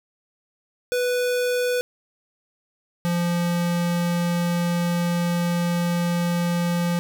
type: tone pair in turn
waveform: square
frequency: 493.9 / 173.16 Hz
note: B4 / F3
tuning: 0 / -14 cents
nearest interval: octave + tritone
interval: 1814 cents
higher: first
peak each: -21 dBFS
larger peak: neither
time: 0.92-1.81 / 3.05-6.99 s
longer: second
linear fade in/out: 0 ms
effects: none